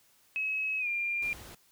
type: tone with pitch glide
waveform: sine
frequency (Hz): 2566 to 2394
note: E7 to D7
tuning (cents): -47 to +33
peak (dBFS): -29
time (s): 0.36-1.33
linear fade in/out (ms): 0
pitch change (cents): -120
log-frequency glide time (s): 0.79-0.88
type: noise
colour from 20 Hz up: pink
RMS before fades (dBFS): -48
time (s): 1.22-1.55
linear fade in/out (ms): 5
effects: white hiss -65 dBFS RMS until 1.71 s